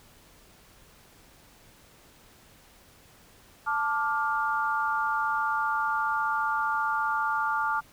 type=chord; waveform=sine; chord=D minor; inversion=second; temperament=just; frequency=881 / 1174.7 / 1409.6 Hz; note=A5 / D6 / F6; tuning=+2 / 0 / +16 cents; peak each=-29 dBFS; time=3.66-7.81 s; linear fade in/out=20 ms; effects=pink hiss -56 dBFS RMS until 7.92 s

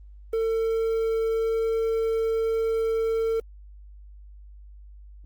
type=tone with quantisation; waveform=triangle; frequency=450.1 Hz; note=A4; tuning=39 cents sharp; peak=-20 dBFS; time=0.33-3.4 s; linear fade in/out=5 ms; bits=8; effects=added 50 Hz sine -43 dBFS peak until 5.25 s + Opus 24 kbps

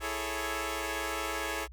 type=chord; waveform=10% pulse; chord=A major seventh; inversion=second; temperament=equal; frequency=329.6 / 415.3 / 440 / 554.4 Hz; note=E4 / G#4 / A4 / C#5; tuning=0 / 0 / 0 / 0 cents; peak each=-30 dBFS; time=0-1.68 s; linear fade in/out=50 ms; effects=added 60 Hz sine -45 dBFS peak until 1.72 s

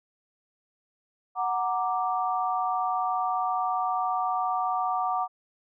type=chord; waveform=sine; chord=Gb augmented; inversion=none; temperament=equal; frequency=740 / 932.3 / 1174.7 Hz; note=Gb5 / Bb5 / D6; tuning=0 / 0 / 0 cents; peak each=-27 / -32 / -29 dBFS; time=1.35-5.28 s; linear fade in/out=50 ms; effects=none

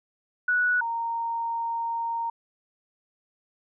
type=tone pair in turn; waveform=sine; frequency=1472 / 925.2 Hz; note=F#6 / A#5; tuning=-9 / -13 cents; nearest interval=minor sixth; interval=804 cents; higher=first; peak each=-20 / -26 dBFS; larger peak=first; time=0.48-0.81 / 0.81-2.3 s; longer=second; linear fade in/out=5 ms; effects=none

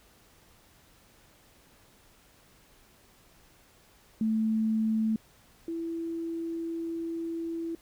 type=tone pair in turn; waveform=sine; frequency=220 / 331.7 Hz; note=A3 / E4; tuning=0 / +11 cents; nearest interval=perfect fifth; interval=711 cents; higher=second; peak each=-24 / -31 dBFS; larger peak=first; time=4.21-5.16 / 5.68-7.75 s; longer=second; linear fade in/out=2 ms; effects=pink hiss -60 dBFS RMS until 7.81 s

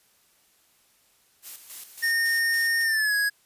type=noise with tremolo; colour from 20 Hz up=blue; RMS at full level=-38 dBFS; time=1.42-2.86 s; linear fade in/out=50 ms; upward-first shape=square; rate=3.6 Hz; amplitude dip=60%
type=tone with pitch glide; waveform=square; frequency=1834 to 1662.5 Hz; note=A#6 to G#6; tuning=-29 to +1 cents; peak=-22 dBFS; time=2.02-3.3 s; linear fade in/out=20 ms; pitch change=-170 cents; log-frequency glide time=2.83-3.15 s
effects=white hiss -63 dBFS RMS until 3.45 s + resampled to 32000 Hz

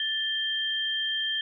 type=tone pair together; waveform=sine; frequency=1760 / 3167 Hz; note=A6 / G7; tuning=0 / +17 cents; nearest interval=minor seventh; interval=1017 cents; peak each=-32 / -27 dBFS; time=0-1.41 s; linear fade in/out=2 ms; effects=none

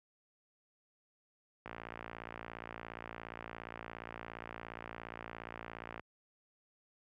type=click train; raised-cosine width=0.5 ms; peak=-28 dBFS; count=249; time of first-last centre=1.66-5.996 s; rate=57.2 Hz; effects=high-pass 60 Hz 12 dB/octave

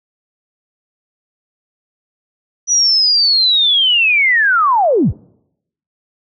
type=linear sweep; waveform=sine; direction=down; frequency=5920 to 33.14 Hz; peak=-9 dBFS; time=2.67-5.13 s; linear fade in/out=50 ms; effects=noise-tail reverb RT60 0.8 s tail -25 dB re dry

